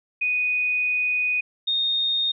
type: tone pair in turn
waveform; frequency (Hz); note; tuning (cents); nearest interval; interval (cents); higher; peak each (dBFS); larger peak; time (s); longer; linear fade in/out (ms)
sine; 2484 / 3688; D#7 / A#7; -3 / -19; perfect fifth; 684; second; -20; neither; 0.21-1.41 / 1.67-2.32; first; 10
effects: none